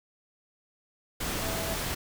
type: tone in noise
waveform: sine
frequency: 658 Hz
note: E5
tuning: 3 cents flat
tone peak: -37 dBFS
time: 1.41-1.76 s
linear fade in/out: 10 ms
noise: pink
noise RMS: -32 dBFS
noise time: 1.2-1.95 s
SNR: -8 dB
effects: none